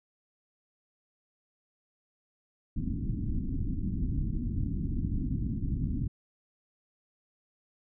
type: low-pass noise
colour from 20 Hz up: pink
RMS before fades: -31 dBFS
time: 2.76-6.08 s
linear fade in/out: 10 ms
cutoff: 290 Hz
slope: 48 dB/octave
effects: none